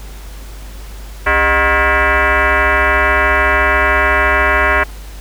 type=tone with frequency modulation; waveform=sine; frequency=275.2 Hz; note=C#4; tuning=12 cents flat; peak=-9 dBFS; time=1.26-4.84 s; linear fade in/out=10 ms; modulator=339 Hz; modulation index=5.8; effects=added 50 Hz sine -28 dBFS peak until 5.2 s + pink hiss -38 dBFS RMS until 5.2 s